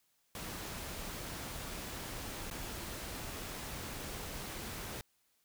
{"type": "noise with dropouts", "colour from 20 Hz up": "pink", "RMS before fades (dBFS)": -43, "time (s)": [0.35, 5.01], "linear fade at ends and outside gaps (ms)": 1, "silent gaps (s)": [2.501, 2.511], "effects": ["white hiss -75 dBFS RMS until 5.44 s"]}